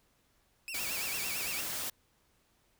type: tone with vibrato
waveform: sawtooth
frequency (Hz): 2489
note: D#7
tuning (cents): 0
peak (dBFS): -35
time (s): 0.68-1.61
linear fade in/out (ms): 0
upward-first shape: sine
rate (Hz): 8.9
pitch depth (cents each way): 180
type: noise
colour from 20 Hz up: white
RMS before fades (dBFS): -37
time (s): 0.74-1.9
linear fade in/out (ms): 5
effects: pink hiss -71 dBFS RMS until 2.79 s